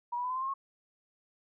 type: tone with pitch steps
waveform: sine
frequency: 959 / 979.7 / 1000.9 / 1022.5 / 1044.6 / 1067.2 / 1090.2 Hz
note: A#5 / B5 / B5 / C6 / C6 / C6 / C#6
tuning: +49 / -14 / +23 / -40 / -3 / +34 / -29 cents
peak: -31 dBFS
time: 0.12-0.54 s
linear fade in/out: 10 ms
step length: 60 ms
effects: none